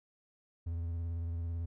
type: tone with vibrato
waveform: triangle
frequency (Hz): 84.1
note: E2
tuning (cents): +35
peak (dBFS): -32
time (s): 0.66-1.66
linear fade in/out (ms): 10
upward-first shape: square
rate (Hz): 18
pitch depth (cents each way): 30
effects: none